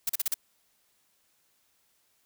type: noise bursts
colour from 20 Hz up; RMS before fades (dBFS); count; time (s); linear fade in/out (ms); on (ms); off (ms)
blue; -27; 5; 0.07-0.342; 5; 24; 38
effects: white hiss -70 dBFS RMS until 2.25 s